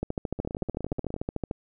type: two click trains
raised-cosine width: 2 ms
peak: -22 / -15 dBFS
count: 14 / 21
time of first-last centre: 0.39-1.164 / 0.03-1.511 s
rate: 16.8 / 13.5 Hz
effects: none